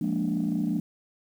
sine chord, Bb dominant seventh, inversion second, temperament equal, 174.61 / 207.7 / 233.1 / 293.7 Hz, F3 / Ab3 / Bb3 / D4, 0 / 0 / 0 / 0 cents, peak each -29 dBFS, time 0.01-0.8 s, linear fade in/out 5 ms, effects tanh soft clip ceiling -18 dBFS + 9-bit

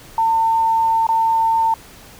sine tone with dropouts, 902 Hz, A5, 43 cents sharp, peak -13 dBFS, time 0.18-1.74 s, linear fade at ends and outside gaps 2 ms, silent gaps 1.068-1.089 s, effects pink hiss -42 dBFS RMS until 2.19 s

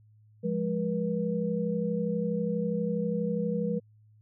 sine tone cluster, 174.9 / 207.2 / 481.2 Hz, F3 / G#3 / B4, +3 / -4 / -45 cents, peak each -31 dBFS, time 0.43-3.8 s, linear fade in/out 20 ms, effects added 107 Hz sine -56 dBFS peak until 4.21 s

